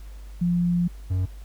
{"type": "tone pair in turn", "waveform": ["sine", "triangle"], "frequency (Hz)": [174.7, 92.54], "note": ["F3", "F#2"], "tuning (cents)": [1, 1], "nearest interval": "major seventh", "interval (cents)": 1100, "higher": "first", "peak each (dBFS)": -19, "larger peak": "neither", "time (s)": [[0.41, 0.88], [1.1, 1.26]], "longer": "first", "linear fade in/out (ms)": 10, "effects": ["added 50 Hz sine -37 dBFS peak until 1.44 s", "pink hiss -55 dBFS RMS until 1.44 s"]}